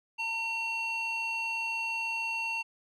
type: tone with band-pass filter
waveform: square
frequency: 909 Hz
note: A#5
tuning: 44 cents flat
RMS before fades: -33 dBFS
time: 0.18-2.63 s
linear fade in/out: 20 ms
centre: 2400 Hz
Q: 3.8
effects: none